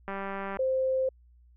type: click train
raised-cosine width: 0.5 ms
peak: -20 dBFS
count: 97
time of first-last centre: 0.08-0.57 s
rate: 196 Hz
type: tone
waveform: sine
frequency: 523.3 Hz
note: C5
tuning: in tune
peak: -24 dBFS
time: 0.59-1.09 s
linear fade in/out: 5 ms
effects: added 60 Hz sine -55 dBFS peak until 1.56 s + low-pass 2000 Hz 12 dB/octave